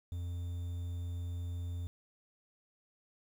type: tone with quantisation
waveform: triangle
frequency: 87.2 Hz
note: F2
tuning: 2 cents flat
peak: -34 dBFS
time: 0.12-1.87 s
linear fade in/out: 0 ms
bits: 10
effects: none